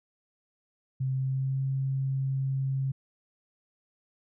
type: tone with pitch glide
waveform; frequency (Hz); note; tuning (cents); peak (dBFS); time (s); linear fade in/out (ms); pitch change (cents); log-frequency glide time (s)
sine; 131.8 to 134.49; C3 to C3; +13 to +48; -26; 1-2.92; 10; +35; 1.13-1.62
effects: none